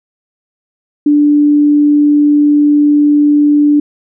sine tone, 293.7 Hz, D4, in tune, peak -5 dBFS, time 1.06-3.8 s, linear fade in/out 5 ms, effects none

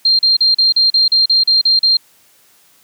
sine tone bursts, 4186 Hz, C8, in tune, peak -8 dBFS, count 11, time 0.05-1.97 s, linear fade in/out 5 ms, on 140 ms, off 38 ms, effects white hiss -51 dBFS RMS until 2.83 s + high-pass 80 Hz 12 dB/octave

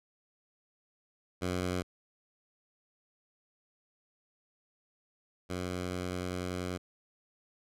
10% pulse tone pair in turn, 90.5 / 90.5 Hz, F#2 / F#2, -38 / -38 cents, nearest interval unison, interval 0 cents, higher neither, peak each -23 / -26 dBFS, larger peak first, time 1.41-1.83 / 5.49-6.78 s, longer second, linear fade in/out 20 ms, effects low-pass 11000 Hz 12 dB/octave

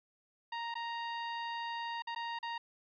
sawtooth tone with dropouts, 932.3 Hz, A#5, in tune, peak -33 dBFS, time 0.52-2.58 s, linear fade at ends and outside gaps 5 ms, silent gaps 0.742-0.753 / 2.022-2.071 / 2.149-2.16 / 2.389-2.428 s, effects resampled to 11025 Hz

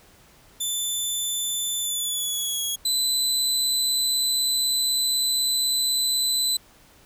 15% pulse tone with pitch glide, 3520 to 3324 Hz, A7 to G#7, 0 to +1 cents, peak -18 dBFS, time 0.6-2.76 s, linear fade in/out 10 ms, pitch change -99 cents, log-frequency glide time 1.81-2.62 s
25% pulse tone, 4016 Hz, B7, 28 cents sharp, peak -16 dBFS, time 2.85-6.57 s, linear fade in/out 5 ms
effects pink hiss -54 dBFS RMS until 7.05 s

